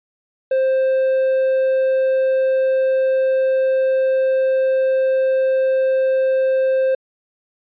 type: tone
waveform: triangle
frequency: 526 Hz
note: C5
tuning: 9 cents sharp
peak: -12 dBFS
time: 0.51-6.95 s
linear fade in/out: 5 ms
effects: resampled to 8000 Hz